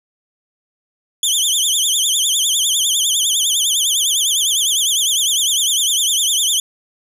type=tone with vibrato; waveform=20% pulse; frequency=3296 Hz; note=G#7; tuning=14 cents flat; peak=-8 dBFS; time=1.23-6.6 s; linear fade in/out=2 ms; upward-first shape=triangle; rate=9.9 Hz; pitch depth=200 cents each way; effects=none